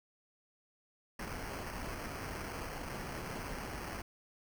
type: noise with sample-and-hold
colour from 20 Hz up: pink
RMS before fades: -42 dBFS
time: 1.19-4.02 s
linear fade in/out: 5 ms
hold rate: 3675 Hz
effects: none